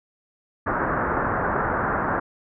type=low-pass noise; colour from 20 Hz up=white; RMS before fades=-24 dBFS; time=0.66-2.2 s; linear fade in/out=10 ms; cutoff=1600 Hz; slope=48 dB/octave; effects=none